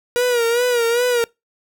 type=tone with vibrato; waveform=45% pulse; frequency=478.5 Hz; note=A#4; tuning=45 cents sharp; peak=-15 dBFS; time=0.16-1.24 s; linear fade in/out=0 ms; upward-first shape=sine; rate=2.5 Hz; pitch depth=68 cents each way; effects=noise-tail reverb RT60 0.2 s tail -24 dB re dry